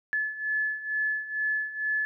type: beating tone pair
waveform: sine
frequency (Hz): 1722 / 1724.2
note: A6 / A6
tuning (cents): -38 / -36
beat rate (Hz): 2.2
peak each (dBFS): -32 / -28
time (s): 0.13-2.05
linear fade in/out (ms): 0
effects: none